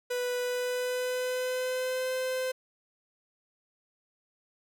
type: tone with pitch glide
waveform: 45% pulse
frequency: 493.9 to 514.9 Hz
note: B4 to C5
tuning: 0 to -28 cents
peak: -29 dBFS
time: 0.1-2.52 s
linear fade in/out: 10 ms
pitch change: +72 cents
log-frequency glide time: 0.42-2.12 s
effects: none